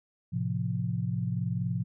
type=chord; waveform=sine; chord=F major; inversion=first; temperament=equal; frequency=110 / 130.81 / 174.61 Hz; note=A2 / C3 / F3; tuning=0 / 0 / 0 cents; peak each=-32 dBFS; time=0.32-1.84 s; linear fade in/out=20 ms; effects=none